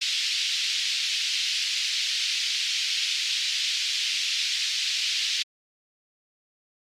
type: band-pass noise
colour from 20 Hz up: white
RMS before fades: -27 dBFS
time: 0.01-5.43 s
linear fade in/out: 10 ms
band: 2500 to 4900 Hz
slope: 24 dB/octave
effects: Opus 48 kbps